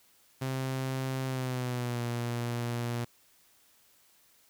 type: tone with pitch glide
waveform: sawtooth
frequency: 131.7 to 119.38 Hz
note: C3 to A#2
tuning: +12 to +42 cents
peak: -27 dBFS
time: 0.41-3.05 s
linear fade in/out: 10 ms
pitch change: -170 cents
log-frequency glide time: 1.25-2.03 s
effects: white hiss -64 dBFS RMS until 4.49 s